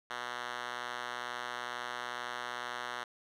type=tone with band-pass filter; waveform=5% pulse; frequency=122.2 Hz; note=B2; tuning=18 cents flat; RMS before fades=-40 dBFS; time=0.1-3.04 s; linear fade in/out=5 ms; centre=2000 Hz; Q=1; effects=none